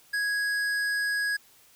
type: tone with hard clipping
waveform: sine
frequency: 1660 Hz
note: G#6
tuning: 1 cent flat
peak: -27 dBFS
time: 0.13-1.37 s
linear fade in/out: 10 ms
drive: 11 dB
effects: white hiss -58 dBFS RMS until 1.75 s